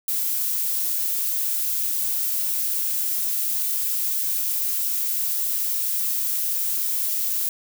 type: noise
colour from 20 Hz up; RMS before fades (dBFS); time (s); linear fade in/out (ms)
violet; -24; 0.08-7.49; 2
effects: none